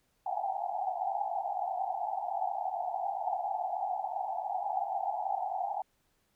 pink band-pass noise, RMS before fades -34 dBFS, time 0.26-5.82 s, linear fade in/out 5 ms, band 710 to 840 Hz, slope 96 dB/octave, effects pink hiss -74 dBFS RMS until 6.35 s

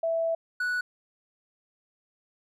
sine / triangle tone pair in turn, 659.3 / 1475.4 Hz, E5 / F#6, 0 / -5 cents, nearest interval octave + major second, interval 1395 cents, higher second, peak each -24 dBFS, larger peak neither, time 0.03-0.35 / 0.6-0.81 s, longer first, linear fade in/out 5 ms, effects none

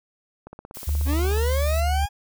click train, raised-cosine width 1 ms, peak -25 dBFS, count 16, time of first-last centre 0.47-1.374 s, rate 16.6 Hz
blue noise, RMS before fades -38 dBFS, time 0.74-1.81 s, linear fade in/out 10 ms
sine tone with pitch glide, 73.42 to 72.03 Hz, D2 to D2, 0 to -33 cents, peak -20 dBFS, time 0.87-2.06 s, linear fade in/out 10 ms, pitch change -33 cents, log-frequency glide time 1.35-1.67 s
40% pulse linear sweep, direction up, 260 to 830.6 Hz, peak -24 dBFS, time 1.05-2.09 s, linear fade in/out 50 ms
effects none

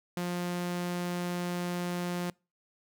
sawtooth tone, 176.5 Hz, F3, 19 cents sharp, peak -27 dBFS, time 0.17-2.3 s, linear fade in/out 2 ms, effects noise-tail reverb RT60 0.3 s tail -26 dB re dry

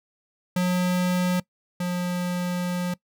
square tone pair in turn, 180.5 / 178.32 Hz, F#3 / F3, -43 / +36 cents, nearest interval unison, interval 21 cents, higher first, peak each -21 / -25 dBFS, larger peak first, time 0.56-1.4 / 1.8-2.94 s, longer second, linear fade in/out 5 ms, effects noise-tail reverb RT60 0.1 s tail -22 dB re dry

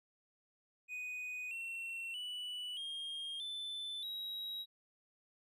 triangle tone with pitch steps, 2489 / 2714 / 2960 / 3228 / 3520 / 3839 Hz, D#7 / E7 / F#7 / G#7 / A7 / B7, 0 / +50 / 0 / -50 / 0 / -50 cents, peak -39 dBFS, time 0.88-4.66 s, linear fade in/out 50 ms, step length 630 ms, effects none

